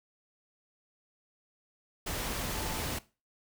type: tone in noise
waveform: sine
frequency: 880 Hz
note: A5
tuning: in tune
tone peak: -44 dBFS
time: 2.53-2.84 s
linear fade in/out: 10 ms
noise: pink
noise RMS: -35 dBFS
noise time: 2.06-2.99 s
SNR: -12 dB
effects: noise-tail reverb RT60 0.3 s tail -18 dB re dry